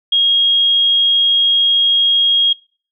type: tone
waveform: sine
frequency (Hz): 3269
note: G#7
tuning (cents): -28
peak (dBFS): -10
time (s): 0.12-2.53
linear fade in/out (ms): 5
effects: noise-tail reverb RT60 0.4 s tail -23 dB re dry